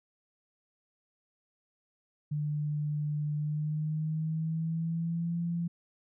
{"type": "tone with pitch glide", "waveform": "sine", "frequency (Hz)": [149.1, 170.28], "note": ["D3", "F3"], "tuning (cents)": [27, -44], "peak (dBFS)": -29, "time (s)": [2.31, 5.68], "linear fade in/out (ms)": 10, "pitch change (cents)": 229, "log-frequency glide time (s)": [3.36, 5.38], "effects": []}